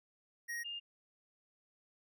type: tone pair in turn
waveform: square / sine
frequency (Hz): 1880 / 2817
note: A#6 / F7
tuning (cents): +14 / +14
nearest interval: perfect fifth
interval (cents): 700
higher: second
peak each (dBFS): -39 / -40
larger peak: first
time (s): 0.48-0.64 / 0.64-0.8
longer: neither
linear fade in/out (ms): 20
effects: none